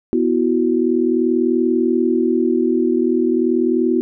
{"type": "chord", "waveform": "sine", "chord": "B suspended fourth", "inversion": "none", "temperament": "equal", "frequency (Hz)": [246.9, 329.6, 370], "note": ["B3", "E4", "F#4"], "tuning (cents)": [0, 0, 0], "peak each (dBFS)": -18, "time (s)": [0.13, 4.01], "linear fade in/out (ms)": 0, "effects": []}